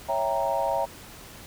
sine chord, C# diminished seventh, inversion none, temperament equal, 554.4 / 659.3 / 784 / 932.3 Hz, C#5 / E5 / G5 / Bb5, 0 / 0 / 0 / 0 cents, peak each -29 / -28 / -30 / -28 dBFS, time 0.08-0.86 s, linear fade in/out 20 ms, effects pink hiss -45 dBFS RMS until 1.46 s

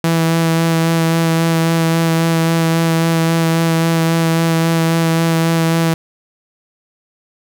sawtooth tone with vibrato, 164.5 Hz, E3, 3 cents flat, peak -8 dBFS, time 0.04-5.94 s, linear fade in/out 2 ms, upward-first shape sine, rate 3.7 Hz, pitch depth 13 cents each way, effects none

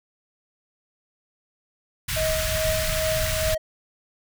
pink band-stop noise, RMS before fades -26 dBFS, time 2.08-3.55 s, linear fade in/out 10 ms, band 150 to 1300 Hz, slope 24 dB/octave
triangle tone with tremolo, 632 Hz, D#5, 27 cents sharp, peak -20 dBFS, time 2.16-3.58 s, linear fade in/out 10 ms, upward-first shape triangle, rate 2.4 Hz, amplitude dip 65%
effects none

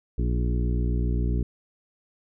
harmonic tone with a mistuned harmonic, 60.2 Hz, B1, 44 cents flat, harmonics 1 / 2 / 3 / 4 / 5 / 6 / 7, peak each -23 / -29 / -33 / -35 / -37 / -39 / -40 dBFS, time 0.18-1.43 s, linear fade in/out 5 ms, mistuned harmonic 6, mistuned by -36 cents, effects none

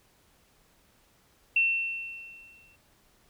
sine tone with exponential decay, 2700 Hz, E7, 41 cents sharp, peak -19 dBFS, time 1.56-2.76 s, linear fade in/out 5 ms, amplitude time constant 260 ms, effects pink hiss -64 dBFS RMS until 3.29 s

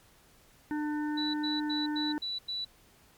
harmonic tone, 299.8 Hz, D4, 36 cents sharp, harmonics 1 / 3 / 5 / 6, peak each -30 / -40 / -44 / -46 dBFS, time 0.71-2.18 s, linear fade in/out 0 ms
sine tone bursts, 3951 Hz, B7, in tune, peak -32 dBFS, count 6, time 1.17-2.65 s, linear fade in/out 10 ms, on 170 ms, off 92 ms
effects pink hiss -61 dBFS RMS until 3.17 s + MP3 96 kbps

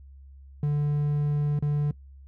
triangle tone with dropouts, 146.83 Hz, D3, in tune, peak -20 dBFS, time 0.63-1.91 s, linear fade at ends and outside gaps 2 ms, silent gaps 1.59-1.624 s, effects noise-tail reverb RT60 0.1 s tail -20 dB re dry + added 68 Hz sine -45 dBFS peak until 2.27 s

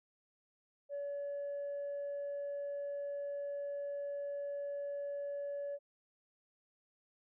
sine tone, 569 Hz, C#5, 45 cents sharp, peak -36 dBFS, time 0.89-5.79 s, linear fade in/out 50 ms, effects tanh soft clip ceiling -35 dBFS

